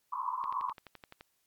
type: band-pass noise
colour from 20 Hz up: white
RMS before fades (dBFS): -35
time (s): 0.12-0.73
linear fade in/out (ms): 10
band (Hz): 970 to 1100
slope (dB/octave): 96
type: click train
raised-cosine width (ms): 0.3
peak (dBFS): -31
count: 10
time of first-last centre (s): 0.44-1.209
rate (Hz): 11.7
effects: white hiss -75 dBFS RMS until 1.46 s + MP3 96 kbps